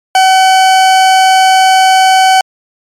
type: tone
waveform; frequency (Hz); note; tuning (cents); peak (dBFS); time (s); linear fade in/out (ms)
40% pulse; 757; F#5; +39; -3; 0.15-2.41; 2
effects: low-pass 9000 Hz 12 dB/octave + MP3 96 kbps